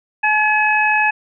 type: harmonic tone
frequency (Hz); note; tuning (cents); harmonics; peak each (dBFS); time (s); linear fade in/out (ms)
852; G#5; +44; 1 / 2 / 3; -17 / -17 / -17; 0.23-1.11; 10
effects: none